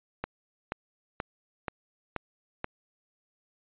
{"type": "click train", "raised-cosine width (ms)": 0.5, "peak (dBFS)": -16, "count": 6, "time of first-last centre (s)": [0.24, 2.644], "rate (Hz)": 2.08, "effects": ["resampled to 8000 Hz"]}